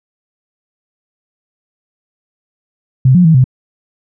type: tone with pitch steps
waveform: sine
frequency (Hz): 130.1 / 178.8 / 161.6 / 128.6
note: C3 / F3 / E3 / C3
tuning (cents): -9 / +41 / -34 / -30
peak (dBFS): -4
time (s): 3.05-3.442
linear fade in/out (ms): 5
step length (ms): 98
effects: none